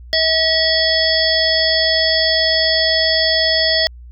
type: harmonic tone with a mistuned harmonic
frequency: 643 Hz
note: E5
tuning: 43 cents flat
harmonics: 1 / 3 / 5 / 7 / 8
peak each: -19 / -19 / -19 / -19 / -19 dBFS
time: 0.13-3.87 s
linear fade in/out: 0 ms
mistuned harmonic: 5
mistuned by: +72 cents
effects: added 60 Hz sine -34 dBFS peak until 4.11 s